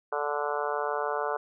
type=harmonic tone; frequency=146.5 Hz; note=D3; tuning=4 cents flat; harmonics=3 / 4 / 5 / 6 / 7 / 8 / 9 / 10; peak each=-33 / -34 / -35 / -36 / -36 / -37 / -38 / -38 dBFS; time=0.12-1.37 s; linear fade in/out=5 ms; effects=none